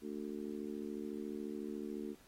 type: harmonic tone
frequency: 74 Hz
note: D2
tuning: 14 cents sharp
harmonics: 3 / 4 / 5 / 6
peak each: -44 / -45 / -45 / -50 dBFS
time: 0.01-2.16 s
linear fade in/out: 50 ms
effects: pink hiss -65 dBFS RMS until 2.27 s + AAC 48 kbps